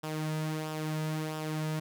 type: tone with flanger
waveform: sawtooth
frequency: 155.56 Hz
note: D#3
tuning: in tune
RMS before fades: -34 dBFS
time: 0.03-1.8 s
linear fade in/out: 10 ms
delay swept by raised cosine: 0.46 to 2.76 ms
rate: 1.5 Hz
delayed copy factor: -0.5
effects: none